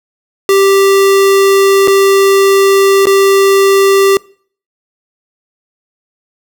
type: tone with dropouts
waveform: square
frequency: 392 Hz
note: G4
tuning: in tune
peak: -6 dBFS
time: 0.49-4.17 s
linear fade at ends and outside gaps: 1 ms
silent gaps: 1.875-1.88 / 3.056-3.069 s
effects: noise-tail reverb RT60 0.5 s tail -24 dB re dry